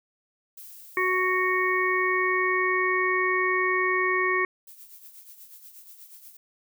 violet noise with exponential decay, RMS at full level -43 dBFS, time 0.57-3.43 s, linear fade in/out 5 ms, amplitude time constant 620 ms
harmonic tone, 370 Hz, F#4, in tune, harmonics 1 / 3 / 5 / 6, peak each -27 / -27 / -26 / -28 dBFS, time 0.97-4.45 s, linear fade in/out 2 ms
violet noise with tremolo, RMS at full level -45 dBFS, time 4.67-6.37 s, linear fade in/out 5 ms, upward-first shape triangle, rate 8.3 Hz, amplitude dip 65%
effects none

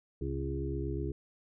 harmonic tone with a mistuned harmonic, 68.3 Hz, C#2, 25 cents flat, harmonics 1 / 2 / 4 / 5 / 6, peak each -36 / -38 / -42 / -39 / -40 dBFS, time 0.21-1.12 s, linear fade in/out 5 ms, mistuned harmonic 1, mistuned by +31 cents, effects none

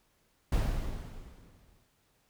brown noise with exponential decay, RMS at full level -26 dBFS, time 0.52-1.86 s, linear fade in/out 5 ms, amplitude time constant 290 ms, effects pink hiss -71 dBFS RMS until 2.29 s

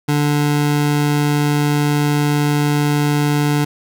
25% pulse tone, 146.83 Hz, D3, in tune, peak -10 dBFS, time 0.08-3.65 s, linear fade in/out 10 ms, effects none

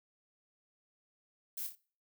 violet noise with echo, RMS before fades -40 dBFS, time 1.57-1.67 s, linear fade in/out 5 ms, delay 28 ms, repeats 3, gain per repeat -6 dB, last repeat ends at 1.754 s, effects noise-tail reverb RT60 0.4 s tail -21 dB re dry

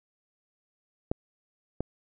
clicks, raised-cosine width 2 ms, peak -13 / -16 dBFS, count 2, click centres 1.115 / 1.806 s, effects none

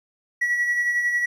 triangle tone with tremolo, 1934 Hz, B6, 37 cents flat, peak -15 dBFS, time 0.41-1.26 s, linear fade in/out 10 ms, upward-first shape sine, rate 11 Hz, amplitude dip 50%, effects tanh soft clip ceiling -14 dBFS

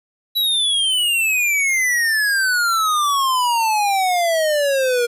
square exponential sweep, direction down, 3951 to 471.6 Hz, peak -16 dBFS, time 0.35-5.07 s, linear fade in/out 20 ms, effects resampled to 32000 Hz + 9-bit

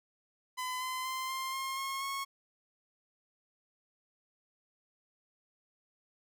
sawtooth tone with pitch steps, 1012 / 1025.5 / 1039.2 / 1053.1 / 1067.2 / 1081.5 / 1096 Hz, B5 / C6 / C6 / C6 / C6 / C#6 / C#6, +42 / -35 / -12 / +11 / +34 / -43 / -20 cents, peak -31 dBFS, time 0.57-2.25 s, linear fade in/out 20 ms, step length 240 ms, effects none

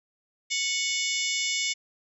harmonic tone with a mistuned harmonic, 736 Hz, F#5, 9 cents flat, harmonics 3 / 4 / 5 / 6 / 7 / 8 / 9 / 10, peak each -30 / -34 / -33 / -39 / -33 / -36 / -37 / -35 dBFS, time 0.5-1.74 s, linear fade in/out 20 ms, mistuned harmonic 5, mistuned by -65 cents, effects none

